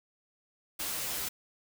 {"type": "noise with comb filter", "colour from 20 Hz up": "white", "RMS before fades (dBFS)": -35, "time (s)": [0.79, 1.29], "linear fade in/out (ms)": 10, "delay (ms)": 11, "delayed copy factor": -0.75, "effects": []}